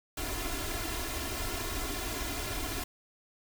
pink noise with comb filter, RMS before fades -35 dBFS, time 0.17-2.84 s, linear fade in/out 5 ms, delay 2.9 ms, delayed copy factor +0.85, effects none

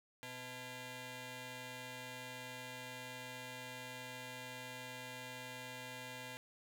10% pulse ring-modulated tone, 378.7 Hz, F#4, 40 cents sharp, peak -35 dBFS, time 0.23-6.37 s, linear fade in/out 0 ms, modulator 1260 Hz, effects none

